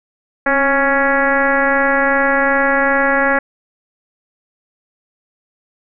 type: tone with frequency modulation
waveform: sine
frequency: 1108.7 Hz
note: C#6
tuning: in tune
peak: -11 dBFS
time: 0.46-3.39 s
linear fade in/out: 5 ms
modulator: 280 Hz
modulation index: 3
effects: none